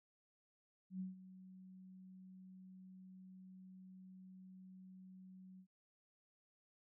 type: tone with ADSR envelope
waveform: sine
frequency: 186.8 Hz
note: F#3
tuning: 17 cents sharp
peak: -40 dBFS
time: 0.9-5.67 s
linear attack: 100 ms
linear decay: 150 ms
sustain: -15 dB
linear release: 78 ms
effects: none